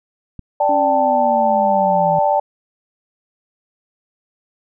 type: click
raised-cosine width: 5 ms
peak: -19 dBFS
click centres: 0.393 s
type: chord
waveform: sine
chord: D suspended fourth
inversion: none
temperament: equal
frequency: 587.3 / 784 / 880 Hz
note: D5 / G5 / A5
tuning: 0 / 0 / 0 cents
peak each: -17 dBFS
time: 0.6-2.4 s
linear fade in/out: 5 ms
type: linear sweep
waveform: sine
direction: down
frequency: 289.6 to 160 Hz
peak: -22 dBFS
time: 0.69-2.19 s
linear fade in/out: 2 ms
effects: none